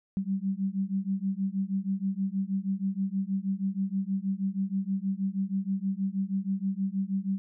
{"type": "beating tone pair", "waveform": "sine", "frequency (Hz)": [190.7, 197], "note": ["G3", "G3"], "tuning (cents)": [-47, 9], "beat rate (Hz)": 6.3, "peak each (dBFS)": -30, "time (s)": [0.17, 7.38], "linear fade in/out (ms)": 0, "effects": []}